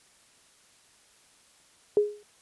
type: tone with exponential decay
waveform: sine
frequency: 415.9 Hz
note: G#4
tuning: 2 cents sharp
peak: -15 dBFS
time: 1.97-2.23 s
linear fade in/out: 1 ms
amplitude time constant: 56 ms
effects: white hiss -60 dBFS RMS until 2.41 s + resampled to 24000 Hz